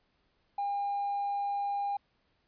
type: tone with hard clipping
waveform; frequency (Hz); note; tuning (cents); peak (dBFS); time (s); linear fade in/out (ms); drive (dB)
sine; 806; G5; +48; -30; 0.58-1.97; 5; 1
effects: pink hiss -73 dBFS RMS until 2.47 s + resampled to 11025 Hz